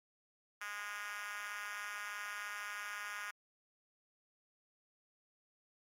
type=tone with high-pass filter; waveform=5% pulse; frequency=206 Hz; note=G#3; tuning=14 cents flat; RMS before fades=-44 dBFS; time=0.61-3.31 s; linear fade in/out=5 ms; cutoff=1400 Hz; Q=2.4; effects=AAC 64 kbps